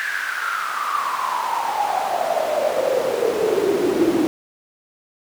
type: noise with high-pass filter sweep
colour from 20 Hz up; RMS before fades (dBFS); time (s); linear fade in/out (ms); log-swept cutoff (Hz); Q
brown; -21; 0-4.27; 0; 1700 to 310; 9
effects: none

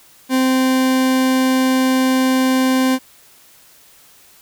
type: tone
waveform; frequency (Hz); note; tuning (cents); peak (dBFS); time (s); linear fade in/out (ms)
40% pulse; 260; C4; -11; -12; 0.29-2.99; 50
effects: white hiss -48 dBFS RMS until 4.41 s

